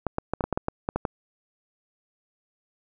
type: clicks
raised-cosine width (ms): 1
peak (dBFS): -11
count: 11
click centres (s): 0.067 / 0.184 / 0.336 / 0.408 / 0.44 / 0.527 / 0.575 / 0.684 / 0.889 / 0.96 / 1.052
effects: none